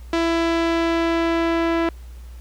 sawtooth tone with low-pass filter sweep, 333.1 Hz, E4, 18 cents sharp, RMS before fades -20 dBFS, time 0.13-1.89 s, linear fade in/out 2 ms, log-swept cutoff 4500 to 2400 Hz, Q 0.8, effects added 60 Hz sine -35 dBFS peak until 2.4 s + pink hiss -53 dBFS RMS until 2.4 s

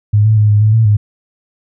sine tone with pitch steps, 104.6 / 109.2 / 105.9 / 104.4 / 107.6 / 112.5 / 104.5 Hz, G#2 / A2 / G#2 / G#2 / A2 / A2 / G#2, +13 / -13 / +34 / +10 / -38 / +39 / +11 cents, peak -6 dBFS, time 0.13-0.97 s, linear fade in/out 10 ms, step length 120 ms, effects none

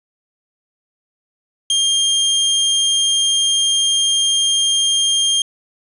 sawtooth tone, 3206 Hz, G7, 38 cents sharp, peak -10 dBFS, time 1.7-5.42 s, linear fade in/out 2 ms, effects resampled to 24000 Hz + 7-bit

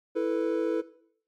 triangle chord, E suspended fourth, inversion none, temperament equal, 329.6 / 440 / 493.9 Hz, E4 / A4 / B4, 0 / 0 / 0 cents, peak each -27 dBFS, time 0.15-0.82 s, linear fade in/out 20 ms, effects noise-tail reverb RT60 0.6 s tail -17 dB re dry + MP3 64 kbps

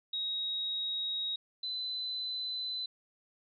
sine tone pair in turn, 3791 / 4022 Hz, A#7 / B7, +28 / +31 cents, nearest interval minor second, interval 103 cents, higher second, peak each -32 / -34 dBFS, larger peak first, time 0.13-1.36 / 1.63-2.86 s, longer neither, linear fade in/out 5 ms, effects none

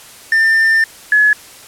triangle / sine tone pair in turn, 1795 / 1699.5 Hz, A6 / G#6, +34 / +39 cents, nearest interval minor second, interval 95 cents, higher first, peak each -7 dBFS, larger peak neither, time 0.32-0.84 / 1.12-1.33 s, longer first, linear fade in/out 2 ms, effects white hiss -38 dBFS RMS until 1.67 s + low-pass 12000 Hz 12 dB/octave

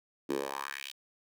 10% pulse tone with high-pass filter sweep, 69 Hz, C#2, 7 cents flat, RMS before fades -37 dBFS, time 0.29-0.92 s, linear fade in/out 10 ms, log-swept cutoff 300 to 3500 Hz, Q 2.8, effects none

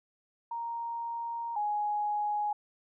sine tone pair in turn, 932.3 / 834 Hz, A#5 / G#5, 0 / +7 cents, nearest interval major second, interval 193 cents, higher first, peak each -33 / -28 dBFS, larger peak second, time 0.51-1.56 / 1.56-2.53 s, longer first, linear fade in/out 5 ms, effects none

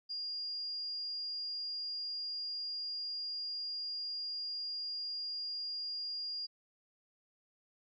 sine tone, 4826 Hz, D8, 46 cents sharp, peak -37 dBFS, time 0.09-6.47 s, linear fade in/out 20 ms, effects none

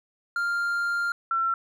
triangle / sine tone pair in turn, 1396.9 / 1350.9 Hz, F6 / E6, 0 / +42 cents, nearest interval minor second, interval 58 cents, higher first, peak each -22 dBFS, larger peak neither, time 0.36-1.12 / 1.31-1.54 s, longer first, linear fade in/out 2 ms, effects none

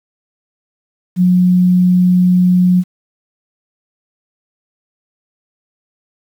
sine tone, 180.7 Hz, F#3, 41 cents flat, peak -7 dBFS, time 1.16-2.84 s, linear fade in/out 50 ms, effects 7-bit

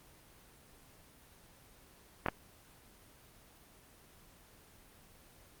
clicks, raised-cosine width 0.5 ms, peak -15 dBFS, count 2, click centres 2.262 / 2.285 s, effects pink hiss -60 dBFS RMS until 5.6 s + Opus 24 kbps

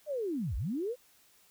sine linear two-way sweep, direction down then up, 623 to 46.25 to 523 Hz, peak -31 dBFS, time 0.06-0.96 s, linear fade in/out 50 ms, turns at 0.56 s, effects white hiss -64 dBFS RMS until 1.5 s

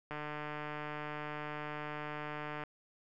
click train, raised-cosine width 0.5 ms, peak -26 dBFS, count 380, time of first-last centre 0.11-2.637 s, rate 150 Hz, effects none

